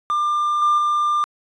triangle tone with level steps, 1195 Hz, D6, 30 cents sharp, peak -15 / -11 / -14 dBFS, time 0.1-1.24 s, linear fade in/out 0 ms, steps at 0.62 / 0.78 s, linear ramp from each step 2 ms, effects tanh soft clip ceiling -8 dBFS + resampled to 22050 Hz

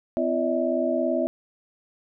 sine tone cluster, 254.9 / 338.5 / 585 / 643 Hz, C4 / E4 / D5 / E5, -45 / +46 / -7 / -43 cents, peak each -27 / -28 / -28 / -25 dBFS, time 0.17-1.27 s, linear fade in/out 0 ms, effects none

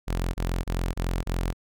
sawtooth tone bursts, 43.65 Hz, F1, in tune, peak -21 dBFS, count 5, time 0.07-1.532 s, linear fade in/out 20 ms, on 270 ms, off 28 ms, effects none

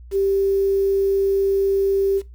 sine tone with quantisation, 392 Hz, G4, in tune, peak -16 dBFS, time 0.11-2.22 s, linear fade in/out 50 ms, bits 7, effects noise-tail reverb RT60 0.2 s tail -17 dB re dry + added 60 Hz sine -38 dBFS peak until 2.34 s

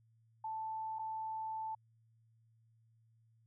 sine tone with dropouts, 880 Hz, A5, in tune, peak -38 dBFS, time 0.44-1.75 s, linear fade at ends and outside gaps 5 ms, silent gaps 0.987-0.992 s, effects added 113 Hz sine -67 dBFS peak until 3.46 s

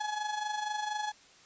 35% pulse tone with amplitude modulation, 845 Hz, G#5, 30 cents sharp, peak -28 dBFS, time 0-1.12 s, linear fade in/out 10 ms, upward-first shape sine, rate 24.2 Hz, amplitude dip 60%, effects white hiss -58 dBFS RMS until 1.45 s + resampled to 16000 Hz

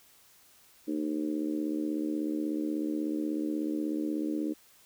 harmonic tone, 76.4 Hz, D#2, 31 cents flat, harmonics 3 / 4 / 5 / 6 / 7, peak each -37 / -30 / -41 / -43 / -45 dBFS, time 0.87-4.54 s, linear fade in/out 20 ms, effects white hiss -60 dBFS RMS until 4.85 s

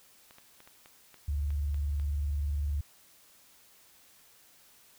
clicks, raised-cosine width 0.3 ms, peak -36 dBFS, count 9, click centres 0.309 / 0.384 / 0.604 / 0.675 / 0.859 / 1.143 / 1.505 / 1.744 / 1.998 s
sine tone with vibrato, 72.3 Hz, D2, 27 cents flat, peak -28 dBFS, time 1.28-2.81 s, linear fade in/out 5 ms, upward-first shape square, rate 20 Hz, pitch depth 120 cents each way
effects white hiss -60 dBFS RMS until 4.98 s

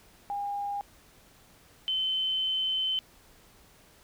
sine tone pair in turn, 810 / 3065 Hz, G#5 / G7, -43 / -40 cents, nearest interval octave + major seventh, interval 2303 cents, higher second, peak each -30 / -26 dBFS, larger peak second, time 0.3-0.81 / 1.88-2.99 s, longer second, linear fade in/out 0 ms, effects pink hiss -58 dBFS RMS until 4.03 s

